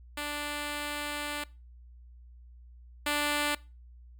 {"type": "tone pair in turn", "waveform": "5% pulse", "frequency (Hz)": [293.7, 293.7], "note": ["D4", "D4"], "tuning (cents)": [0, 0], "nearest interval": "unison", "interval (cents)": 0, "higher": "neither", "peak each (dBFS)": [-22, -16], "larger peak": "second", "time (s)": [[0.17, 1.44], [3.06, 3.55]], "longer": "first", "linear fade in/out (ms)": 5, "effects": ["noise-tail reverb RT60 0.3 s tail -22 dB re dry", "added 60 Hz sine -49 dBFS peak until 4.19 s"]}